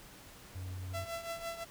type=tone; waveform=triangle; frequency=92.4 Hz; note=F#2; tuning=2 cents flat; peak=-37 dBFS; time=0.55-1.05 s; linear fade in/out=10 ms
type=tone with tremolo; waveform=sawtooth; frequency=671 Hz; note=E5; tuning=31 cents sharp; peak=-32 dBFS; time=0.93-1.65 s; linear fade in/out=20 ms; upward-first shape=triangle; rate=5.9 Hz; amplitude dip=75%
effects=pink hiss -54 dBFS RMS until 1.7 s